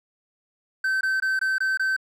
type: tone bursts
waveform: triangle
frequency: 1543 Hz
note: G6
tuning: 28 cents flat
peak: -19 dBFS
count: 6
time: 0.84-1.965 s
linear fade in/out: 5 ms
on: 170 ms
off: 21 ms
effects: none